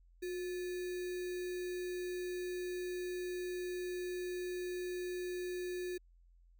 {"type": "tone with sample-and-hold", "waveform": "sine", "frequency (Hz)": 360.3, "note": "F#4", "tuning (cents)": -46, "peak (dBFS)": -37, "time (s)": [0.22, 5.98], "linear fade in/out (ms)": 10, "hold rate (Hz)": 2100, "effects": ["added 43 Hz sine -61 dBFS peak until 6.59 s"]}